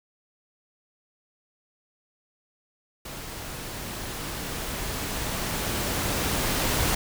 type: noise with level ramp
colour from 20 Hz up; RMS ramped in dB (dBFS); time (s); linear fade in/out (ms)
pink; -38 to -24; 3.05-6.95; 5
effects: none